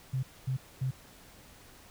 sine tone bursts, 130.81 Hz, C3, in tune, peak -28 dBFS, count 3, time 0.13-0.91 s, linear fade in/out 10 ms, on 100 ms, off 240 ms, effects pink hiss -55 dBFS RMS until 1.9 s

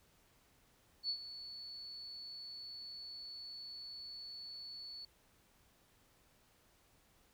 sine tone with ADSR envelope, 4435 Hz, C#8, in tune, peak -33 dBFS, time 1.03-5.05 s, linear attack 61 ms, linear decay 78 ms, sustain -13 dB, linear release 3 ms, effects pink hiss -70 dBFS RMS until 7.33 s

